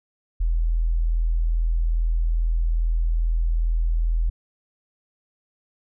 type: tone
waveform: sine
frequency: 41.2 Hz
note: E1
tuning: in tune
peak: -18 dBFS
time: 0.4-4.3 s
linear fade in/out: 10 ms
effects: none